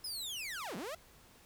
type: linear two-way sweep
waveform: sawtooth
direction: down then up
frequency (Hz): 5190 to 155.56 to 686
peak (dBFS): -36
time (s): 0.04-0.95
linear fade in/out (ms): 5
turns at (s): 0.76
effects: pink hiss -61 dBFS RMS until 1.45 s